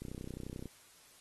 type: click train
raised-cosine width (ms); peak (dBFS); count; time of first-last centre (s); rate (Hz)
3; -30; 21; 0.02-0.657; 31.4
effects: white hiss -61 dBFS RMS until 1.2 s + AAC 32 kbps